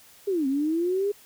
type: linear two-way sweep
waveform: sine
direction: down then up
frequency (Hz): 414.7 to 261.6 to 414.7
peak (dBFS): -22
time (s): 0.27-1.12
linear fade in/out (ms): 10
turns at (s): 0.47
effects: white hiss -53 dBFS RMS until 1.25 s